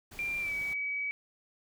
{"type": "noise", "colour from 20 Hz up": "pink", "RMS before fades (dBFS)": -49, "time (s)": [0.11, 0.74], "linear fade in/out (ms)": 10}
{"type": "tone with pitch glide", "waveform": "sine", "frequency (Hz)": [2375, 2276], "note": ["D7", "C#7"], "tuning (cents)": [19, 45], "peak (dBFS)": -31, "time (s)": [0.19, 1.11], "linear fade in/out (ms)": 0, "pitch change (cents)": -74, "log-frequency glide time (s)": [0.4, 0.54]}
{"effects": []}